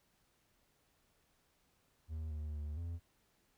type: tone with pitch steps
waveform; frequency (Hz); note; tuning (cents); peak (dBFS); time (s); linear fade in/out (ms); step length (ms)
triangle; 78.9 / 75.9 / 74.6 / 84.6; D#2 / D#2 / D2 / E2; +25 / -42 / +28 / +45; -37; 2.08-3; 50; 230
effects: pink hiss -75 dBFS RMS until 3.57 s